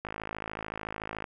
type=click train; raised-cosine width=0.5 ms; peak=-20 dBFS; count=65; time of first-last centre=0.05-1.242 s; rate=53.7 Hz; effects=none